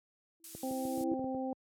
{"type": "tone with exponential growth", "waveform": "sine", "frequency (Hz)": 329.6, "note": "E4", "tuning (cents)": 0, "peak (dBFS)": -29, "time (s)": [0.4, 1.14], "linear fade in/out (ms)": 1, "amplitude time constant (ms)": 160}
{"type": "noise", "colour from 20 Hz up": "violet", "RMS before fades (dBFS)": -42, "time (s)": [0.44, 1.04], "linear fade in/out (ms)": 2}
{"type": "clicks", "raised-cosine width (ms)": 2, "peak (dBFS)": -31, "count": 9, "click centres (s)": [0.55, 0.71, 0.853, 0.977, 1.009, 1.116, 1.194, 1.243, 1.347]}
{"type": "harmonic tone", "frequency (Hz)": 261.6, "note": "C4", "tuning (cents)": 0, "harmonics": [1, 2, 3], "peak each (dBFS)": [-36, -39, -41], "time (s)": [0.63, 1.53], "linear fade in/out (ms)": 2}
{"effects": ["high-pass 80 Hz 12 dB/octave", "low-pass 11000 Hz 12 dB/octave"]}